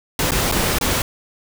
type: noise with dropouts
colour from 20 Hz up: pink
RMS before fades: -19 dBFS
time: 0.19-1.02 s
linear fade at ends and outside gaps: 2 ms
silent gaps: 0.309-0.318 / 0.515-0.522 / 0.786-0.811 s
effects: none